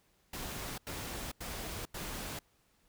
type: noise bursts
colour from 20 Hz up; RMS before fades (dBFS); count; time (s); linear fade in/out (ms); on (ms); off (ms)
pink; -41; 4; 0.33-2.391; 5; 450; 87
effects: pink hiss -71 dBFS RMS until 2.88 s